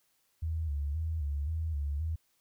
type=tone with vibrato; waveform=sine; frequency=76 Hz; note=D#2; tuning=40 cents flat; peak=-30 dBFS; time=0.42-2.16 s; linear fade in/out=10 ms; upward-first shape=square; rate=1.9 Hz; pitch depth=99 cents each way; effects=white hiss -73 dBFS RMS until 2.4 s